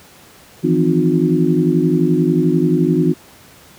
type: tone cluster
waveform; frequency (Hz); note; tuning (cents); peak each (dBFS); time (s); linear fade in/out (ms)
sine; 160.3 / 171.7 / 257.3 / 306.4 / 359.1; E3 / F3 / C4 / D#4 / F4; -48 / -29 / -29 / -27 / +48; -18; 0.63-3.14; 20
effects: pink hiss -44 dBFS RMS until 3.78 s + high-pass 80 Hz 12 dB/octave